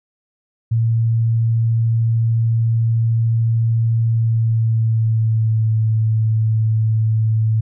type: tone with pitch glide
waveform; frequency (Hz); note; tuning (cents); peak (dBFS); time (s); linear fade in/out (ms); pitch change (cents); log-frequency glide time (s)
sine; 114.2 to 110.37; A#2 to A2; -35 to +6; -13; 0.71-7.61; 10; -59; 4.06-5.74
effects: none